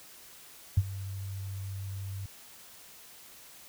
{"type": "tone with ADSR envelope", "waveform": "sine", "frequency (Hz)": 97.4, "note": "G2", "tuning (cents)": -11, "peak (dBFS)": -17, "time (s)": [0.77, 2.26], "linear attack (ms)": 7, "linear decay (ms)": 43, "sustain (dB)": -18, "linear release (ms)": 3, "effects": ["white hiss -52 dBFS RMS until 3.68 s"]}